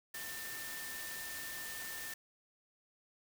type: tone in noise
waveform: sine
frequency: 1794 Hz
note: A6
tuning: 33 cents sharp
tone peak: -46 dBFS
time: 0.14-2.14 s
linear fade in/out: 5 ms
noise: white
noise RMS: -45 dBFS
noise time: 0.14-2.14 s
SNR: -4 dB
effects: none